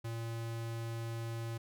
square tone, 115 Hz, A#2, 23 cents flat, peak -38 dBFS, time 0.04-1.58 s, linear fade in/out 10 ms, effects none

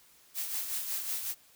blue noise with tremolo, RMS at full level -33 dBFS, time 0.34-1.35 s, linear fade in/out 50 ms, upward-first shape sine, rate 5.4 Hz, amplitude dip 50%, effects white hiss -61 dBFS RMS until 1.55 s

